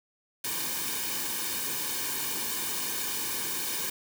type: noise with comb filter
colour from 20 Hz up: white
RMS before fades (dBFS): -32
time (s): 0.44-3.9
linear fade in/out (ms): 5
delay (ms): 1.5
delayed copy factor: -0.8
effects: none